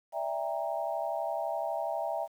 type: chord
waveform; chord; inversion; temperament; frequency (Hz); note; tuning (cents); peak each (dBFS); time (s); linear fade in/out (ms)
sine; E half-diminished seventh; third; equal with one note detuned; 587.3 / 659.3 / 799.1 / 932.3; D5 / E5 / G5 / Bb5; 0 / 0 / +33 / 0; -38 / -33 / -36 / -39; 0.12-2.28; 50
effects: 10-bit